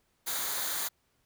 white noise with comb filter, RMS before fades -33 dBFS, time 0.26-0.89 s, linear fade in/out 20 ms, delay 0.37 ms, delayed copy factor -0.6, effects pink hiss -73 dBFS RMS until 1.25 s

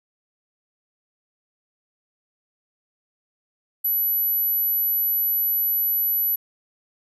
sine tone, 11890 Hz, F#9, 7 cents sharp, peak -19 dBFS, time 3.84-6.36 s, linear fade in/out 10 ms, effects none

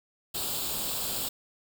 white noise with comb filter, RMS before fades -32 dBFS, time 0.34-1.29 s, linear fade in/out 10 ms, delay 0.25 ms, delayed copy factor +0.7, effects none

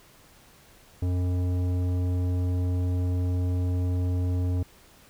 sine tone with tanh clipping, 90 Hz, F#2, 47 cents flat, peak -25 dBFS, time 1.02-4.63 s, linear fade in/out 5 ms, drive 13 dB, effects pink hiss -55 dBFS RMS until 5.09 s

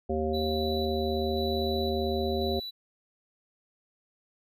harmonic tone, 77.78 Hz, D#2, in tune, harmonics 1 / 3 / 5 / 7 / 9, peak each -33 / -33 / -30 / -34 / -35 dBFS, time 0.09-2.6 s, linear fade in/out 10 ms
triangle tone with tremolo, 3951 Hz, B7, in tune, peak -34 dBFS, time 0.33-2.71 s, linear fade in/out 20 ms, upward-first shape square, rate 0.96 Hz, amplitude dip 35%
effects none

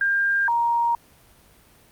sine tone pair in turn, 1600 / 938.5 Hz, G6 / A#5, +35 / +11 cents, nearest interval major sixth, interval 924 cents, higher first, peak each -18 dBFS, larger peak neither, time 0.01-0.48 / 0.48-0.95 s, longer neither, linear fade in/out 2 ms, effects pink hiss -54 dBFS RMS until 1.91 s + Opus 32 kbps

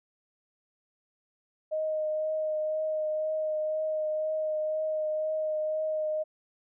sine tone with vibrato, 621 Hz, D#5, 3 cents flat, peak -27 dBFS, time 1.71-6.24 s, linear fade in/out 20 ms, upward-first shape triangle, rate 2 Hz, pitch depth 16 cents each way, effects none

